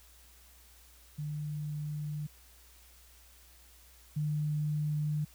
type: tone pair in turn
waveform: sine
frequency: 149.7 / 150.39 Hz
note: D3 / D3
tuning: +33 / +41 cents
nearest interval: unison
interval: 8 cents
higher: second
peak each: -34 / -29 dBFS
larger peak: second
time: 1.18-2.27 / 4.16-5.25 s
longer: neither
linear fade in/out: 10 ms
effects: added 60 Hz sine -59 dBFS peak until 5.34 s + white hiss -60 dBFS RMS until 5.34 s